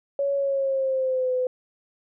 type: tone with pitch glide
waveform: sine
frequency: 559 to 506.7 Hz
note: C#5 to B4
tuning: +14 to +44 cents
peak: -21 dBFS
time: 0.19-1.47 s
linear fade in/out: 2 ms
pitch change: -170 cents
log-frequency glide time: 0.35-1.33 s
effects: none